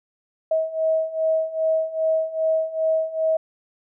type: beating tone pair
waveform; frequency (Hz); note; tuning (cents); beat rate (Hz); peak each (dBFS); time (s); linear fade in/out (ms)
sine; 638 / 640.5; D#5 / E5; +43 / -50; 2.5; -24 / -21; 0.51-3.37; 5
effects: none